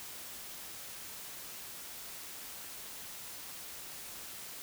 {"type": "silence", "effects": ["white hiss -46 dBFS RMS until 4.62 s"]}